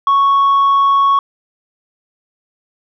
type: tone with tanh clipping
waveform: sine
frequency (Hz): 1108.7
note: C#6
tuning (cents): 0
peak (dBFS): -9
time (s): 0.07-1.19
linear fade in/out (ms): 2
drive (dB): 1
effects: none